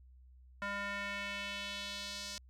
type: tone with band-pass filter sweep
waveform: square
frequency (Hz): 201.3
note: G3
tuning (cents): +46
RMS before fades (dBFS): -41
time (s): 0.62-2.38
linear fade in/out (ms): 0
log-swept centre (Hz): 1500 to 5300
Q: 1.9
effects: added 63 Hz sine -56 dBFS peak until 2.49 s